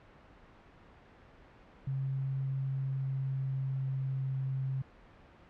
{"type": "tone with pitch glide", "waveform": "sine", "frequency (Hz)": [134.6, 133.13], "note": ["C3", "C3"], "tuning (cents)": [49, 30], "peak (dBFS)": -31, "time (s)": [1.87, 4.82], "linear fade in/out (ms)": 5, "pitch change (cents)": -19, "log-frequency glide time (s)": [2.58, 4.39], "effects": ["pink hiss -57 dBFS RMS until 5.49 s", "low-pass 2000 Hz 12 dB/octave"]}